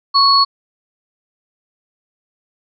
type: tone pair together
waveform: sine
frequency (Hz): 1108 / 4376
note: C#6 / C#8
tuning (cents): -1 / -23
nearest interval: 2 octaves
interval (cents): 2378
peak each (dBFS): -11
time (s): 0.14-0.45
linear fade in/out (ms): 20
effects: none